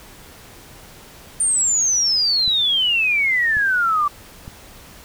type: exponential sweep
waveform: sine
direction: down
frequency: 9120 to 1151 Hz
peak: -15 dBFS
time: 1.4-4.08 s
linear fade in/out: 5 ms
type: clicks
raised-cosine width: 5 ms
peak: -22 dBFS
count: 3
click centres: 2.478 / 3.569 / 4.479 s
effects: pink hiss -43 dBFS RMS until 5.04 s